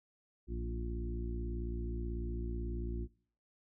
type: harmonic tone with a mistuned harmonic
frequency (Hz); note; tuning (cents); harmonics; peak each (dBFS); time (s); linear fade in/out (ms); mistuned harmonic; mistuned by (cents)
58.27; A#1; 0; 1 / 2 / 3 / 4 / 5 / 6; -37 / -46 / -50 / -47 / -51 / -45; 0.47-3.08; 50; 2; -37
effects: noise-tail reverb RT60 0.5 s tail -21 dB re dry